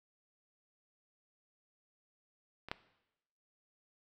clicks, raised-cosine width 0.3 ms, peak -29 / -19 dBFS, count 2, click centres 2.686 / 2.715 s, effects noise-tail reverb RT60 0.9 s tail -17 dB re dry

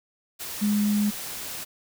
sine tone in noise, 207.7 Hz, G#3, in tune, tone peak -20 dBFS, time 0.61-1.11 s, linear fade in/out 20 ms, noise white, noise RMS -35 dBFS, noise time 0.39-1.65 s, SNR +12 dB, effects none

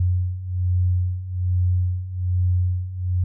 sine beating tone pair, 89.6 / 90.8 Hz, F2 / F#2, +45 / -32 cents, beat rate 1.2 Hz, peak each -24 / -20 dBFS, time 0-3.24 s, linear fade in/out 5 ms, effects none

